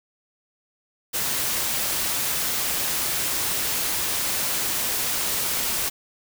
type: noise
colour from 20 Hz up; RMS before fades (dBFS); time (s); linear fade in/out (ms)
white; -25; 1.13-5.9; 20
effects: none